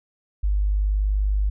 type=tone; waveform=sine; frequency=50.4 Hz; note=G1; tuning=49 cents sharp; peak=-18 dBFS; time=0.43-1.5 s; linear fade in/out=10 ms; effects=none